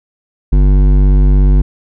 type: tone with hard clipping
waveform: triangle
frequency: 48.5 Hz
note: G1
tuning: 18 cents flat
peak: -7 dBFS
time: 0.52-1.62 s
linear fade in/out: 10 ms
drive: 16 dB
effects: none

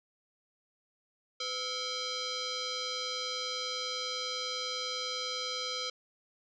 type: tone with frequency modulation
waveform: sine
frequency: 395 Hz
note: G4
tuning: 13 cents sharp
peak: -33 dBFS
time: 1.4-5.9 s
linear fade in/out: 5 ms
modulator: 900 Hz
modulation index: 5.6
effects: none

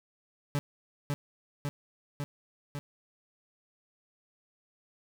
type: tone with echo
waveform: 40% pulse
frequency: 143.7 Hz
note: D3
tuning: 37 cents flat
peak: -26 dBFS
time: 0.55-0.59 s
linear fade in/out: 0 ms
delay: 550 ms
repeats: 4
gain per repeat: -2 dB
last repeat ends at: 2.79 s
effects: 9-bit

